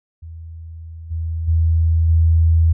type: tone with level steps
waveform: sine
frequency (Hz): 81.8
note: E2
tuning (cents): -13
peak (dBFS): -31 / -20 / -12 / -10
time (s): 0.22-2.73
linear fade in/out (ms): 10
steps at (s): 1.1 / 1.47 / 2.08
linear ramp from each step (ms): 20
effects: none